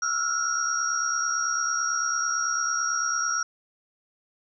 sine tone cluster, 1343 / 1412 / 5660 Hz, E6 / F6 / F8, +32 / +19 / +22 cents, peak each -28 dBFS, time 0.02-3.43 s, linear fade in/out 5 ms, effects none

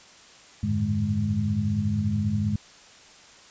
sine tone cluster, 89.1 / 103.7 / 114.1 / 149.4 / 208.1 Hz, F2 / G#2 / A#2 / D3 / G#3, +35 / -2 / -37 / +30 / +4 cents, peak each -32 / -26 / -35 / -33 / -26 dBFS, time 0.63-2.56 s, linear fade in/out 5 ms, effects white hiss -50 dBFS RMS until 3.5 s + resampled to 16000 Hz

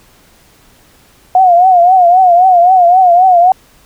sine tone with vibrato, 722 Hz, F#5, 43 cents flat, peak -3 dBFS, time 1.35-3.52 s, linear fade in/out 2 ms, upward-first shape triangle, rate 3.8 Hz, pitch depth 110 cents each way, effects pink hiss -46 dBFS RMS until 3.85 s

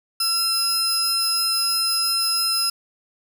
sawtooth tone pair together, 1351 / 5101 Hz, E6 / D#8, +42 / +42 cents, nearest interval octave + major seventh, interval 2300 cents, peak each -25 / -17 dBFS, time 0.2-2.7 s, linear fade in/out 5 ms, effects none

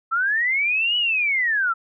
sine linear two-way sweep, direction up then down, 1300 to 2960 to 1300 Hz, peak -18 dBFS, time 0.11-1.74 s, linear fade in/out 20 ms, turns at 0.97 s, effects none

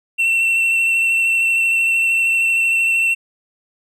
triangle tone with vibrato, 2700 Hz, E7, 41 cents sharp, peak -12 dBFS, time 0.18-3.15 s, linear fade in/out 20 ms, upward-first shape square, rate 13 Hz, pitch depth 13 cents each way, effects none

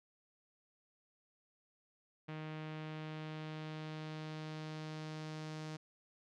sawtooth tone with low-pass filter sweep, 155.56 Hz, D#3, in tune, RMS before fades -45 dBFS, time 2.28-5.77 s, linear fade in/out 10 ms, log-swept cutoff 2700 to 5800 Hz, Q 1.4, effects none

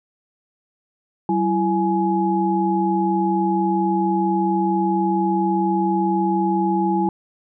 sine tone cluster, 190.9 / 335.2 / 839 Hz, G3 / E4 / G#5, -46 / +29 / +17 cents, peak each -21 dBFS, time 1.29-7.09 s, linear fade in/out 2 ms, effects none

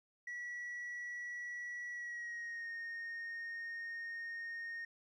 sine tone with pitch glide, 1939 to 1848.2 Hz, B6 to A#6, -32 to -15 cents, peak -39 dBFS, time 0.27-4.85 s, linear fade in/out 5 ms, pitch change -83 cents, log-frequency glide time 1.92-2.69 s, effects tanh soft clip ceiling -40 dBFS + 13-bit

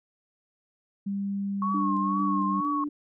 sine tone with pitch glide, 198.8 to 195.95 Hz, G3 to G3, +25 to 0 cents, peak -27 dBFS, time 1.06-2.61 s, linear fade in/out 10 ms, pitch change -25 cents, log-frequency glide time 1.51-2.07 s
sine tone with vibrato, 1096 Hz, C#6, 20 cents flat, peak -26 dBFS, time 1.62-2.84 s, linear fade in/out 2 ms, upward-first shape triangle, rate 2.1 Hz, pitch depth 73 cents each way
sine tone with tremolo, 293.9 Hz, D4, 1 cent sharp, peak -28 dBFS, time 1.74-2.89 s, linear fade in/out 5 ms, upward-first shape square, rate 2.2 Hz, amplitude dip 30%
effects none

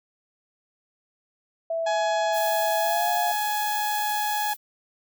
sine tone with pitch glide, 659.3 to 706.6 Hz, E5 to F5, 0 to +20 cents, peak -24 dBFS, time 1.7-3.32 s, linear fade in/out 5 ms, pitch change +120 cents, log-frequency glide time 2.78-3.08 s
harmonic tone, 840 Hz, G#5, 19 cents sharp, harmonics 1 / 2 / 3 / 4 / 5 / 6 / 7 / 8 / 9, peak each -25 / -32 / -41 / -37 / -41 / -46 / -46 / -46 / -46 dBFS, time 1.86-4.54 s, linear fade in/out 10 ms
violet noise, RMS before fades -33 dBFS, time 2.32-4.57 s, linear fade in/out 50 ms
effects none

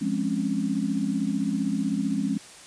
sine chord, Db major seventh, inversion first, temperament equal, 174.61 / 207.7 / 261.6 / 277.2 Hz, F3 / Ab3 / C4 / Db4, 0 / 0 / 0 / 0 cents, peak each -31 / -27 / -30 / -29 dBFS, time 0.01-2.38 s, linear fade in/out 10 ms, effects white hiss -46 dBFS RMS until 2.66 s + resampled to 22050 Hz

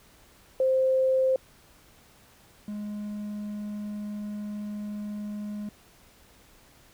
sine / triangle tone pair in turn, 523.3 / 208.3 Hz, C5 / G#3, 0 / +5 cents, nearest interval octave + major third, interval 1595 cents, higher first, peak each -20 / -30 dBFS, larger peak first, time 0.6-1.36 / 2.68-5.69 s, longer second, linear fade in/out 2 ms, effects pink hiss -57 dBFS RMS until 6.93 s

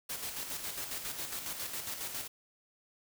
white noise with tremolo, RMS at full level -38 dBFS, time 0.09-2.28 s, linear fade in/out 10 ms, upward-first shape square, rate 7.3 Hz, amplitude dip 45%, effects none

